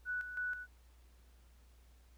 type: tone with tremolo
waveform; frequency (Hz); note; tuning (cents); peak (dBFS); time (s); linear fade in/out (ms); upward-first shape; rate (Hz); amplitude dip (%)
sine; 1480; F#6; 0; -35; 0.05-0.67; 50; square; 3.1; 60
effects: added 60 Hz sine -60 dBFS peak until 2.17 s + pink hiss -71 dBFS RMS until 2.17 s